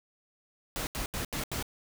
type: noise bursts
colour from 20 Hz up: pink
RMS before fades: -34 dBFS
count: 5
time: 0.76-1.626 s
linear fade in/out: 0 ms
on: 110 ms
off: 79 ms
effects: none